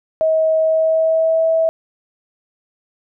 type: tone with pitch glide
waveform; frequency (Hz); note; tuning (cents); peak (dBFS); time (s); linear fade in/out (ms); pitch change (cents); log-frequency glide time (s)
sine; 637 to 650; D#5 to E5; +41 to -24; -12; 0.21-1.69; 0; +35; 0.59-1.45
effects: none